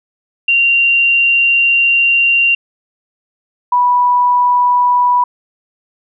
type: tone pair in turn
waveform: sine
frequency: 2767 / 982 Hz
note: F7 / B5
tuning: -17 / -10 cents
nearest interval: octave + tritone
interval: 1793 cents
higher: first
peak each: -8 dBFS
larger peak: neither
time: 0.48-2.55 / 3.72-5.24 s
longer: first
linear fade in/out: 5 ms
effects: none